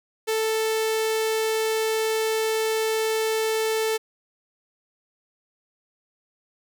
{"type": "tone with notch filter", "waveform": "sawtooth", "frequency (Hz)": 441, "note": "A4", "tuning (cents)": 4, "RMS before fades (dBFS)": -24, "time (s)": [0.27, 3.98], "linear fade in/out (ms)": 20, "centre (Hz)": 1100, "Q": 1.7, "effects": []}